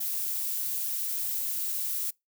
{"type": "noise", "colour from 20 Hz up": "violet", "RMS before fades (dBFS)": -31, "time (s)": [0, 2.11], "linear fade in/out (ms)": 10, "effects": ["noise-tail reverb RT60 0.2 s tail -26 dB re dry"]}